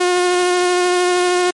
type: tone with vibrato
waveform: sawtooth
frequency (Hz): 358.5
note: F4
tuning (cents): +45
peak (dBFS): -9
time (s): 0-1.51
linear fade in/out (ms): 10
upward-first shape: sine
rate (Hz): 13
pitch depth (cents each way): 13
effects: MP3 48 kbps